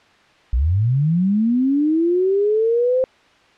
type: linear sweep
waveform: sine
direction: up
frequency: 54.4 to 523.3 Hz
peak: -14 dBFS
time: 0.53-3.04 s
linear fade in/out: 0 ms
effects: white hiss -52 dBFS RMS until 3.57 s + low-pass 3000 Hz 12 dB/octave